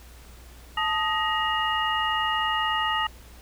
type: tone cluster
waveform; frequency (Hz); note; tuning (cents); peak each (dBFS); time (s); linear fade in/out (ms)
sine; 876 / 1248 / 1885 / 2855; A5 / D#6 / A#6 / F7; -8 / +5 / +19 / +37; -28 / -27 / -29 / -29; 0.77-3.07; 5
effects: added 60 Hz sine -46 dBFS peak until 3.41 s + pink hiss -51 dBFS RMS until 3.41 s